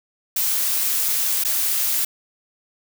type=noise with dropouts; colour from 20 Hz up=blue; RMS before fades=-21 dBFS; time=0.36-2.05 s; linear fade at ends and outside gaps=5 ms; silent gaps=1.438-1.448 s; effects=none